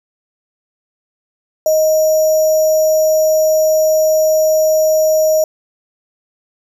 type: tone with sample-and-hold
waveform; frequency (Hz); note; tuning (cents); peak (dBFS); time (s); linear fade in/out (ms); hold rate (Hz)
sine; 625; D#5; +8; -9; 1.66-5.44; 2; 6300
effects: none